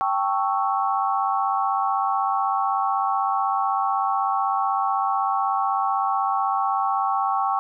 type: chord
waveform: sine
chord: A dominant seventh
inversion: third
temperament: equal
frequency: 784 / 880 / 1108.7 / 1318.5 Hz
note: G5 / A5 / C#6 / E6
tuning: 0 / 0 / 0 / 0 cents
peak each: -23 / -29 / -24 / -29 dBFS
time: 0.01-7.59 s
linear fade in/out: 0 ms
effects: none